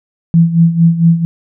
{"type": "tone with tremolo", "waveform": "sine", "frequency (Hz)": 167, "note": "E3", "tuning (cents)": 23, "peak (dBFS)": -3, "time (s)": [0.34, 1.25], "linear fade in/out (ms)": 0, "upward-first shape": "sine", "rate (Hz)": 4.4, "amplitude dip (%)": 75, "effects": []}